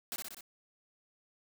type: noise with echo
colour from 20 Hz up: white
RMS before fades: -38 dBFS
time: 0.12-0.16 s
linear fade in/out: 0 ms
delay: 62 ms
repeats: 4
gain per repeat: -3 dB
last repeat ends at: 0.408 s
effects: none